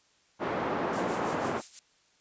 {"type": "band-pass noise", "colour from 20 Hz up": "pink", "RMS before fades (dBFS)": -31, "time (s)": [0.39, 1.62], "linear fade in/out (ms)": 50, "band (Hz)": [270, 1200], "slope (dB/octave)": 12}
{"type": "noise with tremolo", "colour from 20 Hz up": "violet", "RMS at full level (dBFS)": -36, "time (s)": [0.93, 1.79], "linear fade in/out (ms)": 0, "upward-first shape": "sine", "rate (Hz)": 6.1, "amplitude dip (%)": 70}
{"effects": ["white hiss -66 dBFS RMS until 2.2 s", "resampled to 16000 Hz"]}